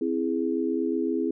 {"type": "chord", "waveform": "sine", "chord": "C augmented", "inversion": "none", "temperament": "equal", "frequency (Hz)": [261.6, 329.6, 415.3], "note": ["C4", "E4", "G#4"], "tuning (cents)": [0, 0, 0], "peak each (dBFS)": [-28, -27, -29], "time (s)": [0.01, 1.31], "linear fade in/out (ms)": 5, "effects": []}